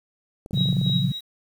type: clicks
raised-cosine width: 2 ms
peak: -25 dBFS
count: 12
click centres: 0.461 / 0.509 / 0.542 / 0.575 / 0.608 / 0.657 / 0.688 / 0.727 / 0.768 / 0.814 / 0.864 / 0.897 s
type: chord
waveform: sine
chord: Gb major seventh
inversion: first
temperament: just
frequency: 115.62 / 138.75 / 173.43 / 185 Hz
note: Bb2 / Db3 / F3 / Gb3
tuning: -14 / +2 / -12 / 0 cents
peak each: -27 / -23 / -26 / -26 dBFS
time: 0.53-1.12 s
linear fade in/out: 5 ms
type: tone with tremolo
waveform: sine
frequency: 3828 Hz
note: A#7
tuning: 45 cents sharp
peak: -23 dBFS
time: 0.54-1.21 s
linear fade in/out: 50 ms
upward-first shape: sine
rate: 3.2 Hz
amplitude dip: 80%
effects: 8-bit